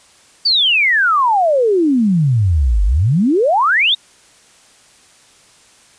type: exponential two-way sweep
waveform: sine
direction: down then up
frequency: 4725 to 46.25 to 3844 Hz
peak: -10 dBFS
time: 0.45-3.95 s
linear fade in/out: 10 ms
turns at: 2.84 s
effects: white hiss -48 dBFS RMS until 5.98 s + resampled to 22050 Hz